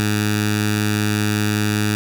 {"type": "tone with notch filter", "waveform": "10% pulse", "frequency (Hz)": 105.2, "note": "G#2", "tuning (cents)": 23, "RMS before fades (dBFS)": -19, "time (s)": [0, 1.95], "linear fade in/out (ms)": 0, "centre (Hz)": 580, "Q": 0.64, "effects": ["7-bit"]}